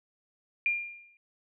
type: tone with exponential decay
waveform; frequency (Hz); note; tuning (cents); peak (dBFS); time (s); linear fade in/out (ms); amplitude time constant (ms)
sine; 2400; D7; +37; -22; 0.66-1.17; 1; 110
effects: none